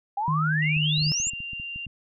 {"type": "exponential sweep", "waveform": "sine", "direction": "up", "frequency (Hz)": [784, 7510], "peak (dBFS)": -24, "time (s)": [0.17, 1.3], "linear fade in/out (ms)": 5}
{"type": "tone with pitch glide", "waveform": "sine", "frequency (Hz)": [155.3, 152.28], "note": ["D#3", "D#3"], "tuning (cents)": [-3, -37], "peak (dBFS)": -23, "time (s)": [0.28, 1.12], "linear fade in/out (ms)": 0, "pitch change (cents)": -34, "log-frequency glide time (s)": [0.45, 0.91]}
{"type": "tone", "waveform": "sine", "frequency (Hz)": 2781, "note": "F7", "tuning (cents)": -8, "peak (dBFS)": -32, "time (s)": [0.62, 1.86], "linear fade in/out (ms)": 5}
{"type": "clicks", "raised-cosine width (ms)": 5, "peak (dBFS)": -30, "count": 12, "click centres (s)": [0.767, 0.981, 1.021, 1.068, 1.201, 1.27, 1.335, 1.404, 1.533, 1.599, 1.76, 1.867]}
{"effects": []}